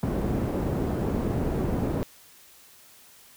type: low-pass noise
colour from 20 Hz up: white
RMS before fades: -27 dBFS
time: 0.03-2.03 s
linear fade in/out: 0 ms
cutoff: 340 Hz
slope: 12 dB/octave
effects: white hiss -53 dBFS RMS until 3.36 s